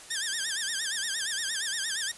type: tone with vibrato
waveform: 10% pulse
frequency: 1707 Hz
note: G#6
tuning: 47 cents sharp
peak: -20 dBFS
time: 0.1-2.12 s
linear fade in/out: 10 ms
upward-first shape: sine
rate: 8.6 Hz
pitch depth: 160 cents each way
effects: white hiss -47 dBFS RMS until 2.17 s + resampled to 24000 Hz